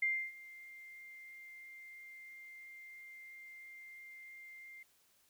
sine tone with ADSR envelope, 2101 Hz, C7, 7 cents sharp, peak -29 dBFS, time 0.02-4.83 s, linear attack 6 ms, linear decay 290 ms, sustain -21 dB, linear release 4 ms, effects white hiss -71 dBFS RMS until 5.29 s

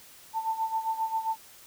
sine tone with tremolo, 891 Hz, A5, 22 cents sharp, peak -24 dBFS, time 0.33-1.37 s, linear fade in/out 50 ms, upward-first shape sine, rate 7.5 Hz, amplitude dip 75%, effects white hiss -52 dBFS RMS until 1.66 s

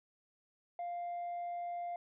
sine tone with tanh clipping, 698.5 Hz, F5, in tune, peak -38 dBFS, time 0.79-1.96 s, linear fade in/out 2 ms, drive 1 dB, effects none

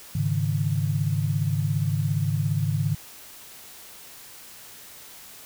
sine chord, Ab suspended fourth, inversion none, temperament just, 103.83 / 138.43 / 155.74 Hz, Ab2 / Db3 / Eb3, 0 / -2 / +2 cents, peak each -26 dBFS, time 0.15-2.95 s, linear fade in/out 5 ms, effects white hiss -45 dBFS RMS until 5.45 s

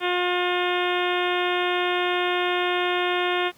harmonic tone, 357.2 Hz, F4, 39 cents sharp, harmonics 1 / 2 / 3 / 4 / 5 / 6 / 7 / 8 / 9 / 10, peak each -25 / -28 / -30 / -31 / -32 / -33 / -33 / -34 / -35 / -35 dBFS, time 0-3.52 s, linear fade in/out 50 ms, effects pink hiss -55 dBFS RMS until 3.57 s + high-pass 80 Hz 12 dB/octave

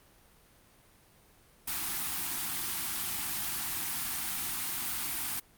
white band-stop noise, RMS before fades -34 dBFS, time 1.67-5.4 s, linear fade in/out 10 ms, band 370 to 700 Hz, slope 96 dB/octave, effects pink hiss -61 dBFS RMS until 5.57 s + Opus 32 kbps

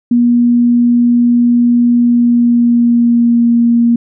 sine tone with pitch glide, 240 to 235.3 Hz, B3 to A#3, -49 to +16 cents, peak -6 dBFS, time 0.11-3.96 s, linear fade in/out 5 ms, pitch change -35 cents, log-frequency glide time 1.96-3.5 s, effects none

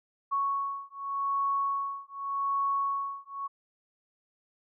sine beating tone pair, 1108.7 / 1109.55 Hz, C#6 / C#6, 0 / +1 cents, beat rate 0.85 Hz, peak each -31 dBFS, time 0.31-3.48 s, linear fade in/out 20 ms, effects none

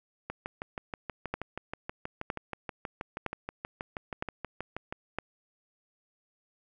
two click trains, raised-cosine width 0.5 ms, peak -20 / -16 dBFS, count 30 / 5, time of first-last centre 0.3-4.925 / 1.34-5.186 s, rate 6.27 / 1.04 Hz, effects none

